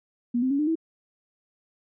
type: tone with pitch steps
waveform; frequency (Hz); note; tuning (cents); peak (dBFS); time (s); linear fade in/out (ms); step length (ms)
sine; 240.4 / 259.1 / 279.4 / 301.1 / 324.6; B3 / C4 / C#4 / D4 / E4; -46 / -17 / +14 / +43 / -27; -21; 0.34-0.755; 10; 83
effects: none